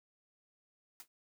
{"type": "noise with exponential decay", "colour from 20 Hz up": "white", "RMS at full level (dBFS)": -45, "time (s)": [1, 1.08], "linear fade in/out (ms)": 1, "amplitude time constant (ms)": 16, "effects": []}